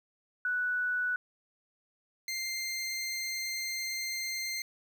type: tone pair in turn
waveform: sine / 20% pulse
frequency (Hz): 1480 / 2097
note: F#6 / C7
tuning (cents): 0 / +3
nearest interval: tritone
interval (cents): 603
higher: second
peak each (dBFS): -28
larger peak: neither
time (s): 0.45-1.16 / 2.28-4.62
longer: second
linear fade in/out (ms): 2
effects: 11-bit